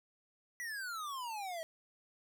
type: exponential sweep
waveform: square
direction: down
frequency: 1977 to 635 Hz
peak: -40 dBFS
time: 0.6-1.63 s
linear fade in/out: 0 ms
effects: none